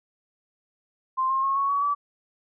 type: tone with pitch steps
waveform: sine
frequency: 1046.5 / 1066.6 / 1087.2 / 1108.1 / 1129.4 / 1151.1 Hz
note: C6 / C6 / C#6 / C#6 / C#6 / D6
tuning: 0 / +33 / -34 / -1 / +32 / -35 cents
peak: -21 dBFS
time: 1.17-1.95 s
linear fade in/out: 20 ms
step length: 130 ms
effects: none

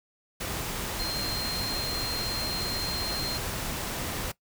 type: tone in noise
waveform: sine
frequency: 4186 Hz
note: C8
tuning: in tune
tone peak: -31 dBFS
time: 0.99-3.38 s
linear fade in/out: 10 ms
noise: pink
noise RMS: -33 dBFS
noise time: 0.4-4.32 s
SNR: -1 dB
effects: noise-tail reverb RT60 0.1 s tail -19 dB re dry

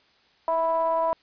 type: ring-modulated tone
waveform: triangle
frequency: 165.8 Hz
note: E3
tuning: 10 cents sharp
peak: -16 dBFS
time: 0.48-1.13 s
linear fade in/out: 0 ms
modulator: 820 Hz
effects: white hiss -61 dBFS RMS until 1.22 s + resampled to 11025 Hz

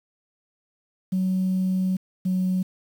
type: tone pair in turn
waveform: sine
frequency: 186.7 / 185.2 Hz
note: F#3 / F#3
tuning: +16 / +2 cents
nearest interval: unison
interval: 14 cents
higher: first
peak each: -19 dBFS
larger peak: neither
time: 1.12-1.97 / 2.25-2.63 s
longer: first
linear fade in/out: 10 ms
effects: tanh soft clip ceiling -17 dBFS + 8-bit

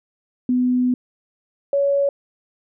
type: tone pair in turn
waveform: sine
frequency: 250 / 561.2 Hz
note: B3 / C#5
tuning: +21 / +21 cents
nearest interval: octave + major second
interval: 1400 cents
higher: second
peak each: -15 dBFS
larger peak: neither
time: 0.49-0.94 / 1.73-2.09 s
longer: first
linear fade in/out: 2 ms
effects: none

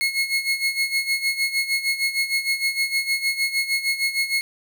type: tone with tremolo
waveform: 30% pulse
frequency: 2171 Hz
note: C#7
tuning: 37 cents flat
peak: -15 dBFS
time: 0.01-4.41 s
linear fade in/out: 0 ms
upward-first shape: sine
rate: 6.5 Hz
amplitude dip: 75%
effects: none

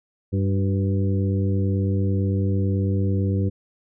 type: harmonic tone with a mistuned harmonic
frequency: 98 Hz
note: G2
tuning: in tune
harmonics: 1 / 2 / 3 / 4 / 5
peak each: -20 / -26 / -30 / -32 / -34 dBFS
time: 0.32-3.5 s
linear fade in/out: 20 ms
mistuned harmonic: 4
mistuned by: -40 cents
effects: none

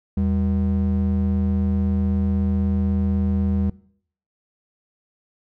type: ring-modulated tone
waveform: triangle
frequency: 139.8 Hz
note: C#3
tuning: 15 cents sharp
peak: -13 dBFS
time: 0.17-3.7 s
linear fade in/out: 5 ms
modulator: 58.1 Hz
effects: noise-tail reverb RT60 0.6 s tail -21 dB re dry

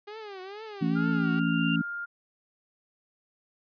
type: tone with vibrato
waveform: sawtooth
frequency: 404.9 Hz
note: G#4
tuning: 44 cents flat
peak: -35 dBFS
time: 0.07-1.4 s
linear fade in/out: 10 ms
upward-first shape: triangle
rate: 2.2 Hz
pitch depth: 180 cents each way
type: tone with exponential growth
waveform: sine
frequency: 2785 Hz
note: F7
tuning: 5 cents flat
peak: -29 dBFS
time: 0.56-1.76 s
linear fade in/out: 5 ms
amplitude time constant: 260 ms
type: harmonic tone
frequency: 56 Hz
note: A1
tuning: 31 cents sharp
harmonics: 3 / 4 / 5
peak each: -27 / -29 / -28 dBFS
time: 0.81-1.82 s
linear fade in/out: 10 ms
type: tone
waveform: sine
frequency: 1405 Hz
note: F6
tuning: 10 cents sharp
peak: -32 dBFS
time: 0.95-2.06 s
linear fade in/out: 20 ms
effects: resampled to 11025 Hz

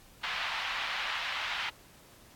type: band-pass noise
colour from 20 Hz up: white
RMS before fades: -35 dBFS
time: 0.23-1.7 s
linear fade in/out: 10 ms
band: 830 to 3300 Hz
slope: 24 dB/octave
effects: pink hiss -57 dBFS RMS until 2.35 s + AAC 64 kbps

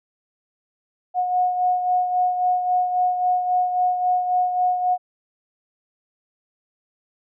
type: beating tone pair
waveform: sine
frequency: 726 / 729.7 Hz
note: F#5 / F#5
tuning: -33 / -24 cents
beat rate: 3.7 Hz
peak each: -18 / -27 dBFS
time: 1.14-4.98 s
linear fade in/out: 50 ms
effects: none

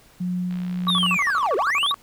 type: tone with tremolo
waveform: sine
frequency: 180 Hz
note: F#3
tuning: 47 cents flat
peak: -22 dBFS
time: 0.2-1.17 s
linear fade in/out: 10 ms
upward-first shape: sine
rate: 1.7 Hz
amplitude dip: 25%
type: click train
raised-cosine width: 0.3 ms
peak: -27 dBFS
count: 64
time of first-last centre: 0.51-1.488 s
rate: 64.4 Hz
type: tone bursts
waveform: sine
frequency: 1140 Hz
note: C#6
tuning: 48 cents sharp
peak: -21 dBFS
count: 14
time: 0.87-1.943 s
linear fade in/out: 0 ms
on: 33 ms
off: 47 ms
type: linear two-way sweep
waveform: triangle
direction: down then up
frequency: 3855 to 348.9 to 3855 Hz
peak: -18 dBFS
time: 0.88-1.92 s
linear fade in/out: 5 ms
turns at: 1.56 s
effects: pink hiss -53 dBFS RMS until 2.02 s

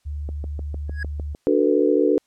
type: tone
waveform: sine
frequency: 73.42 Hz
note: D2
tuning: in tune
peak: -26 dBFS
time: 0.05-1.35 s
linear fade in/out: 20 ms
type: click train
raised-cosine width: 2 ms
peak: -21 dBFS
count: 8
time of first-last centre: 0.29-1.349 s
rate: 6.61 Hz
type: tone with exponential growth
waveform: triangle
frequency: 1661 Hz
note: G#6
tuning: in tune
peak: -23 dBFS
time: 0.88-1.03 s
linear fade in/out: 2 ms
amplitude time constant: 31 ms
type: chord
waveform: sine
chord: B minor seventh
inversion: first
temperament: just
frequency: 296.3 / 370.4 / 444.5 / 493.9 Hz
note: D4 / F#4 / A4 / B4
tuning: +15 / +2 / +18 / 0 cents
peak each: -20 / -21 / -20 / -22 dBFS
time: 1.47-2.18 s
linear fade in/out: 0 ms
effects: white hiss -68 dBFS RMS until 2.26 s + low-pass 9000 Hz 12 dB/octave

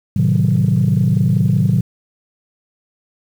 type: chord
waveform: sine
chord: A diminished seventh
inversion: none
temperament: equal with one note detuned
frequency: 110 / 130.81 / 155.56 / 186.18 Hz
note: A2 / C3 / Eb3 / Gb3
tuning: 0 / 0 / 0 / +11 cents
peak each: -16 dBFS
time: 0.16-1.81 s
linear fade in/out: 5 ms
effects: tanh soft clip ceiling -5 dBFS + 7-bit

